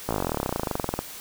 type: slowing click train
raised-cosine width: 1 ms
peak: -11 dBFS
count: 30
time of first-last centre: 0.09-0.99 s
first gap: 17 ms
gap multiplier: 1.04
effects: white hiss -40 dBFS RMS until 1.2 s